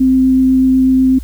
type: tone with vibrato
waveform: sine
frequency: 260.5 Hz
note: C4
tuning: 7 cents flat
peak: -7 dBFS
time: 0-1.19 s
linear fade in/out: 10 ms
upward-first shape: triangle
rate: 8.1 Hz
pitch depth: 8 cents each way
effects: added 60 Hz sine -24 dBFS peak until 1.23 s + white hiss -45 dBFS RMS until 1.23 s